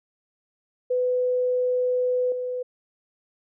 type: tone with level steps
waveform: sine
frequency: 500 Hz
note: B4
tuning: 21 cents sharp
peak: -20 / -26 dBFS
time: 0.9-2.63 s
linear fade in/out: 10 ms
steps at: 2.32 s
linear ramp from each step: 2 ms
effects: none